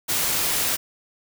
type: noise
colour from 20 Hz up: white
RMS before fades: -23 dBFS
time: 0.08-0.77 s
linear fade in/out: 20 ms
effects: none